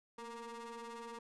30% pulse ring-modulated tone, 235.8 Hz, A#3, 20 cents sharp, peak -40 dBFS, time 0.18-1.19 s, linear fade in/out 5 ms, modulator 699 Hz, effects resampled to 24000 Hz

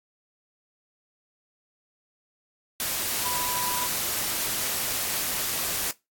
sine tone in noise, 987.8 Hz, B5, in tune, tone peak -31 dBFS, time 3.25-3.87 s, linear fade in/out 0 ms, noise white, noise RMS -28 dBFS, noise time 2.8-5.91 s, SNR -6 dB, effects noise-tail reverb RT60 0.2 s tail -19 dB re dry + AAC 64 kbps

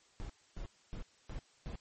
brown noise bursts, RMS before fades -42 dBFS, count 5, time 0.2-1.755 s, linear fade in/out 0 ms, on 95 ms, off 270 ms, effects white hiss -67 dBFS RMS until 1.8 s + MP3 32 kbps

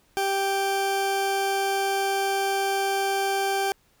40% pulse tone pair together, 392 / 784 Hz, G4 / G5, 0 / 0 cents, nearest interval octave, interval 1200 cents, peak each -26 / -25 dBFS, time 0.17-3.72 s, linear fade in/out 0 ms, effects pink hiss -63 dBFS RMS until 4 s

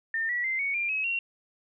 sine tone with pitch steps, 1810 / 1939.9 / 2079 / 2228 / 2388 / 2560 / 2743 Hz, A6 / B6 / C7 / C#7 / D7 / D#7 / F7, +48 / -32 / -12 / +8 / +28 / +49 / -32 cents, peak -26 dBFS, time 0.14-1.19 s, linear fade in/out 2 ms, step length 150 ms, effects none

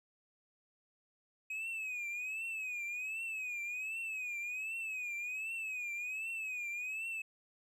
triangle tone with vibrato, 2529 Hz, D#7, 28 cents sharp, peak -36 dBFS, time 1.5-7.22 s, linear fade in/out 5 ms, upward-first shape triangle, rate 1.3 Hz, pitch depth 130 cents each way, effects none

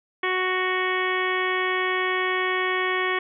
harmonic tone, 370 Hz, F#4, in tune, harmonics 1 / 2 / 3 / 4 / 5 / 6 / 7 / 8 / 9, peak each -27 / -34 / -28 / -36 / -27 / -29 / -39 / -38 / -37 dBFS, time 0.23-3.19 s, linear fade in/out 5 ms, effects none

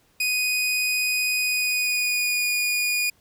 sawtooth tone with pitch glide, 2489 to 2450 Hz, D#7 to D#7, 0 to -27 cents, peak -18 dBFS, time 0.2-3.1 s, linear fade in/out 5 ms, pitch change -27 cents, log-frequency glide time 1.39-2.5 s, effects pink hiss -62 dBFS RMS until 3.2 s

